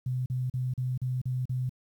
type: tone bursts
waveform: sine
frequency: 127.2 Hz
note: C3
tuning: 48 cents flat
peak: -27 dBFS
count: 7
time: 0.06-1.694 s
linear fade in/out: 5 ms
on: 200 ms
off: 39 ms
effects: 10-bit